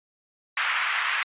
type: band-pass noise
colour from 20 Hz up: pink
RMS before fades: -26 dBFS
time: 0.57-1.23 s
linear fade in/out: 2 ms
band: 1200 to 2800 Hz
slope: 24 dB/octave
effects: resampled to 8000 Hz